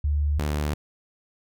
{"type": "tone pair in turn", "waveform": ["sine", "sawtooth"], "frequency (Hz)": [73.42, 74.36], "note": ["D2", "D2"], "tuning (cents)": [0, 22], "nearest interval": "unison", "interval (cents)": 22, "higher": "second", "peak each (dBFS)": -20, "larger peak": "neither", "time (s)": [[0.04, 0.39], [0.39, 0.74]], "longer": "neither", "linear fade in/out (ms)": 5, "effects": []}